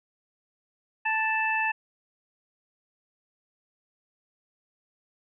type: harmonic tone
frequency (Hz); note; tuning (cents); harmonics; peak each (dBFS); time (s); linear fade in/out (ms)
880; A5; 0; 1 / 2 / 3; -28 / -28 / -28; 1.05-1.72; 10
effects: none